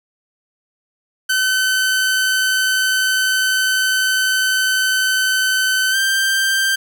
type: tone with pitch glide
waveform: sawtooth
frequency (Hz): 1524 to 1571.4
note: G6 to G6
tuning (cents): -49 to +4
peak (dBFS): -11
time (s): 1.29-6.76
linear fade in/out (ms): 10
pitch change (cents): +53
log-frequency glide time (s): 5.91-5.96
effects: 8-bit